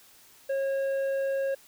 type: tone with tanh clipping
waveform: triangle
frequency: 544 Hz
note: C#5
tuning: 33 cents flat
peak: -27 dBFS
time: 0.49-1.55 s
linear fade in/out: 10 ms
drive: 11 dB
effects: white hiss -56 dBFS RMS until 1.67 s